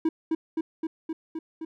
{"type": "tone with echo", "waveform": "triangle", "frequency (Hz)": 321.8, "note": "E4", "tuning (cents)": -42, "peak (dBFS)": -18, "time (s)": [0.05, 0.09], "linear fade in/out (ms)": 5, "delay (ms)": 260, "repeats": 6, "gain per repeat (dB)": -2, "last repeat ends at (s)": 1.65, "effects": []}